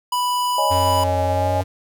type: tone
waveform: square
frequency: 987.8 Hz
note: B5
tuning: in tune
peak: -19 dBFS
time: 0.12-1.04 s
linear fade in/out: 5 ms
type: chord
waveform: sine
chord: C# suspended second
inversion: none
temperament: equal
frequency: 554.4 / 622.3 / 830.6 Hz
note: C#5 / D#5 / G#5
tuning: 0 / 0 / 0 cents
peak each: -25 / -23 / -22 dBFS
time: 0.58-1.61 s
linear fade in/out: 2 ms
type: tone with pitch glide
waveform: square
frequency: 90.2 to 93.27 Hz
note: F#2 to F#2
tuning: -44 to +14 cents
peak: -22 dBFS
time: 0.7-1.64 s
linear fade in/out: 20 ms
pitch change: +58 cents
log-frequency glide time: 1.28-1.5 s
effects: none